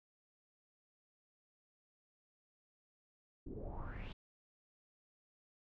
brown noise with low-pass filter sweep, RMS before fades -45 dBFS, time 3.46-4.13 s, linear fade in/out 10 ms, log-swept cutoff 280 to 3600 Hz, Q 4.7, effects none

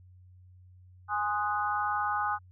sine chord, Ab dominant seventh, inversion none, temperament equal, 830.6 / 1046.5 / 1244.5 / 1480 Hz, Ab5 / C6 / Eb6 / Gb6, 0 / 0 / 0 / 0 cents, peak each -31 / -37 / -31 / -35 dBFS, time 1.08-2.39 s, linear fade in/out 50 ms, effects added 91 Hz sine -52 dBFS peak until 2.51 s

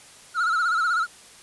triangle tone with vibrato, 1368 Hz, F6, 36 cents flat, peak -18 dBFS, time 0.34-1.07 s, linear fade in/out 50 ms, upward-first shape sine, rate 16 Hz, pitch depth 100 cents each way, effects white hiss -48 dBFS RMS until 1.42 s + resampled to 24000 Hz

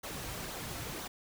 pink noise with flanger, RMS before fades -41 dBFS, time 0.03-1.08 s, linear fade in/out 10 ms, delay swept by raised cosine 0.38 to 4.88 ms, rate 2 Hz, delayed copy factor -0.5, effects none

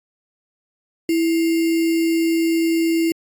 sine tone with sample-and-hold, 329.6 Hz, E4, in tune, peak -15 dBFS, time 1.09-3.12 s, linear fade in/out 2 ms, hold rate 2450 Hz, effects AAC 64 kbps

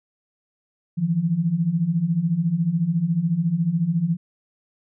sine beating tone pair, 158 / 172 Hz, D#3 / F3, +27 / -26 cents, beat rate 14 Hz, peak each -24 / -20 dBFS, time 0.97-4.17 s, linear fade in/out 20 ms, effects none

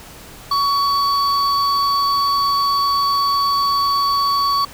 triangle tone pair together, 1123 / 4513 Hz, C#6 / C#8, +22 / +30 cents, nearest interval 2 octaves, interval 2408 cents, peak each -13 / -20 dBFS, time 0.51-4.65 s, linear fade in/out 5 ms, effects tanh soft clip ceiling -6 dBFS + pink hiss -39 dBFS RMS until 4.73 s

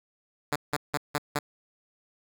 5% pulse tone bursts, 146.83 Hz, D3, in tune, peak -14 dBFS, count 5, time 0.52-1.39 s, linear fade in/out 5 ms, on 38 ms, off 170 ms, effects none

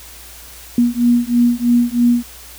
sine beating tone pair, 238.5 / 241.6 Hz, A#3 / B3, +40 / -38 cents, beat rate 3.1 Hz, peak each -14 dBFS, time 0.78-2.23 s, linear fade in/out 2 ms, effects added 60 Hz sine -42 dBFS peak until 2.58 s + white hiss -38 dBFS RMS until 2.58 s

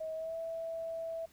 sine tone with pitch glide, 636 to 657.3 Hz, D#5 to E5, +38 to -5 cents, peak -36 dBFS, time 0-1.26 s, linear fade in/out 10 ms, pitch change +57 cents, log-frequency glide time 0.14-0.35 s, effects pink hiss -64 dBFS RMS until 1.32 s

